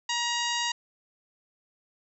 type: harmonic tone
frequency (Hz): 949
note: A#5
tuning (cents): +31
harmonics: 1 / 2 / 3 / 4 / 5 / 6 / 7 / 8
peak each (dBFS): -32 / -33 / -33 / -34 / -36 / -41 / -36 / -42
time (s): 0.09-0.72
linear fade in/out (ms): 5
effects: none